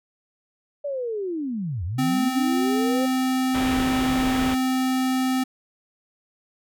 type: linear two-way sweep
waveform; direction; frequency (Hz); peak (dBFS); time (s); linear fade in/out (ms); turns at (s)
sine; down then up; 587.3 to 78.6 to 532; -25; 0.84-3.06; 10; 1.84
type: tone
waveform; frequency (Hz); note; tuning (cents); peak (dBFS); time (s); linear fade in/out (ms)
square; 258.9; C4; -18; -21; 1.98-5.44; 10
type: low-pass noise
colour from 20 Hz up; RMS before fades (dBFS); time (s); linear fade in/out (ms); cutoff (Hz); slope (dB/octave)
pink; -29; 3.54-4.55; 10; 3800; 96
effects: none